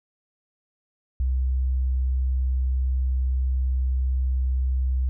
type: tone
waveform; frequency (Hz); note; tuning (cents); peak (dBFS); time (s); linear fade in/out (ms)
sine; 64.4; C2; -27; -20; 1.2-5.09; 0
effects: none